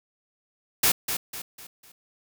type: noise with echo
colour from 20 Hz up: white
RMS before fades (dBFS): -20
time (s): 0.83-0.92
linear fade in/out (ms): 5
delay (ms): 250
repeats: 4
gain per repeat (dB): -8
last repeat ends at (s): 1.92
effects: none